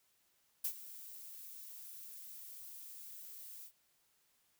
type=noise with ADSR envelope; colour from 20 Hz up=violet; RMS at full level=-35 dBFS; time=0.64-3.72 s; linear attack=8 ms; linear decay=78 ms; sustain=-16 dB; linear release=79 ms; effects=white hiss -75 dBFS RMS until 4.59 s